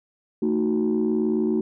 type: chord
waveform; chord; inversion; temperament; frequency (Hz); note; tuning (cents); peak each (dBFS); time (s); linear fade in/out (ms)
sine; D# diminished; second; equal with one note detuned; 223.6 / 311.1 / 370; A3 / D#4 / F#4; +28 / 0 / 0; -22 / -24 / -23; 0.42-1.61; 5
effects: tanh soft clip ceiling -14 dBFS